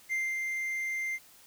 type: tone with ADSR envelope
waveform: triangle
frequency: 2093 Hz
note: C7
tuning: in tune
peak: -26 dBFS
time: 0.09-1.19 s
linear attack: 34 ms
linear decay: 230 ms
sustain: -3 dB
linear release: 44 ms
effects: white hiss -57 dBFS RMS until 1.46 s